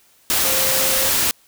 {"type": "tone in noise", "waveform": "sine", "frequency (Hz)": 528, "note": "C5", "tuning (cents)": 16, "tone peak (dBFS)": -26, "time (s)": [0.45, 1.09], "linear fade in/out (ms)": 0, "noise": "white", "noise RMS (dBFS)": -18, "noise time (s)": [0.3, 1.31], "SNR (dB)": -11, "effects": ["white hiss -55 dBFS RMS until 1.47 s"]}